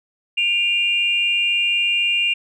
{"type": "tone pair together", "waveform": "sine", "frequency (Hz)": [2418, 2794], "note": ["D7", "F7"], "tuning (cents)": [50, 0], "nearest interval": "minor third", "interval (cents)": 250, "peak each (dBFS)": [-20, -17], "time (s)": [0.37, 2.34], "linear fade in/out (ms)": 10, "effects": ["tanh soft clip ceiling -8 dBFS"]}